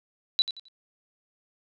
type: tone with echo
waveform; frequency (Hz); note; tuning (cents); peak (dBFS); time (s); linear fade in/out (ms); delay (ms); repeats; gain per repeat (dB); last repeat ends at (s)
sine; 3951; B7; 0; -18; 0.39-0.42; 0; 88; 3; -11; 0.684
effects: none